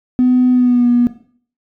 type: tone with pitch glide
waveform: triangle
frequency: 251.2 to 241.8 Hz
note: B3 to B3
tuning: +30 to -36 cents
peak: -5 dBFS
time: 0.19-1.07 s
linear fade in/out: 0 ms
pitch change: -66 cents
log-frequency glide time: 0.51-0.87 s
effects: noise-tail reverb RT60 0.5 s tail -17 dB re dry + tanh soft clip ceiling -6 dBFS